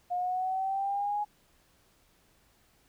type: exponential sweep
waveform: sine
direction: up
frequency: 711 to 837 Hz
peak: -28 dBFS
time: 0.1-1.25 s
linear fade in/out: 20 ms
effects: pink hiss -66 dBFS RMS until 2.88 s